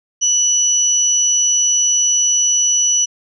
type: tone pair together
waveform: sine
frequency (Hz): 2960 / 5920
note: F#7 / F#8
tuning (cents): 0 / 0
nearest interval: octave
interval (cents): 1200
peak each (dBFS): -22 / -12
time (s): 0.21-3.06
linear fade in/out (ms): 20
effects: none